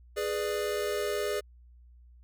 square chord, G# diminished, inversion none, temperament equal with one note detuned, 415.3 / 493.9 / 593.5 Hz, G#4 / B4 / D5, 0 / 0 / +18 cents, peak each -32 / -37 / -35 dBFS, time 0.16-1.41 s, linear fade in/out 20 ms, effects added 60 Hz sine -52 dBFS peak until 2.23 s

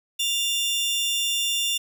sawtooth tone pair together, 2800 / 3528 Hz, F7 / A7, +4 / +4 cents, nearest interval major third, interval 400 cents, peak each -22 dBFS, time 0.19-1.78 s, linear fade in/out 10 ms, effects none

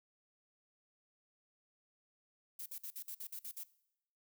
violet noise bursts, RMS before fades -45 dBFS, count 9, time 2.59-3.636 s, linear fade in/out 5 ms, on 70 ms, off 52 ms, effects noise-tail reverb RT60 0.8 s tail -20 dB re dry

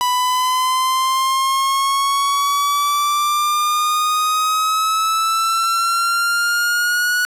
45% pulse exponential sweep, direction up, 987.8 to 1469 Hz, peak -15 dBFS, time 0.01-7.25 s, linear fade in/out 0 ms, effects resampled to 32000 Hz + 7-bit

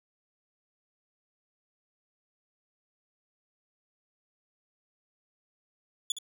25% pulse tone with echo, 3445 Hz, A7, 37 cents flat, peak -23 dBFS, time 6.1-6.12 s, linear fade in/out 2 ms, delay 66 ms, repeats 1, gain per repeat -10 dB, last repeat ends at 6.186 s, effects none

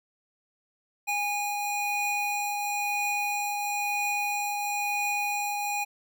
square tone pair together, 821 / 2462 Hz, G#5 / D#7, -20 / -19 cents, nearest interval octave + perfect fifth, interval 1901 cents, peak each -30 / -31 dBFS, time 1.07-5.85 s, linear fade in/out 20 ms, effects none

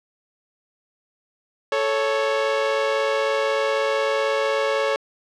sawtooth tone pair together, 438.3 / 554.4 Hz, A4 / C#5, -7 / 0 cents, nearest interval major third, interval 407 cents, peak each -20 / -17 dBFS, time 1.72-4.96 s, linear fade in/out 2 ms, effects low-pass 4000 Hz 12 dB/octave

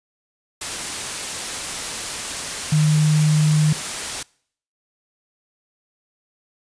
sine tone in noise, 153.1 Hz, D#3, 28 cents flat, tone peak -13 dBFS, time 2.72-3.73 s, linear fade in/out 5 ms, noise white, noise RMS -27 dBFS, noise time 0.61-4.23 s, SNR +11 dB, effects noise-tail reverb RT60 0.6 s tail -25 dB re dry + resampled to 22050 Hz

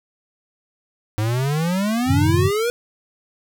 square exponential sweep, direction up, 103.83 to 489.4 Hz, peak -19 dBFS, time 1.18-2.7 s, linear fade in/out 0 ms
sine chord, F# diminished seventh, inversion none, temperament equal, 92.5 / 110 / 130.81 / 155.56 Hz, F#2 / A2 / C3 / Eb3, 0 / 0 / 0 / 0 cents, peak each -18 / -23 / -22 / -22 dBFS, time 2.06-2.51 s, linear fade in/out 50 ms
effects none

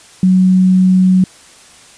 sine tone, 185.6 Hz, F#3, 6 cents sharp, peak -6 dBFS, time 0.23-1.24 s, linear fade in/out 2 ms, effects white hiss -41 dBFS RMS until 1.97 s + resampled to 22050 Hz

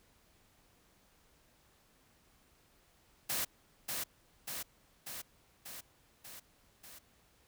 white noise with echo, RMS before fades -35 dBFS, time 3.29-3.45 s, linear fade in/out 10 ms, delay 590 ms, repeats 6, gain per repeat -3 dB, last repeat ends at 6.99 s, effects pink hiss -68 dBFS RMS until 7.47 s

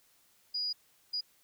sine tone bursts at uneven times, 4900 Hz, D#8, 27 cents flat, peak -31 dBFS, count 2, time 0.54-0.73 / 1.13-1.21 s, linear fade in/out 10 ms, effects white hiss -67 dBFS RMS until 1.43 s

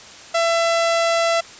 sawtooth tone, 670 Hz, E5, 28 cents sharp, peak -12 dBFS, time 0.34-1.41 s, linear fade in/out 10 ms, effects white hiss -40 dBFS RMS until 1.59 s + resampled to 16000 Hz

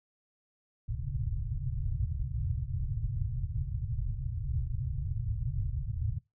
white low-pass noise, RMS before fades -33 dBFS, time 0.88-6.19 s, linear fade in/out 10 ms, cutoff 140 Hz, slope 96 dB/octave, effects noise-tail reverb RT60 0.2 s tail -22 dB re dry

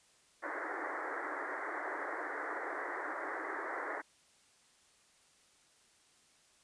white band-pass noise, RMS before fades -40 dBFS, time 0.42-4.02 s, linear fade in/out 20 ms, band 290 to 2000 Hz, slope 96 dB/octave, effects white hiss -67 dBFS RMS until 6.63 s + resampled to 22050 Hz

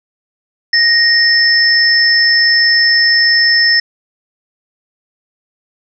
sine tone pair together, 1864.7 / 5274 Hz, A#6 / E8, 0 / 0 cents, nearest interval octave + tritone, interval 1800 cents, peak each -10 dBFS, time 0.73-3.8 s, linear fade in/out 5 ms, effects none

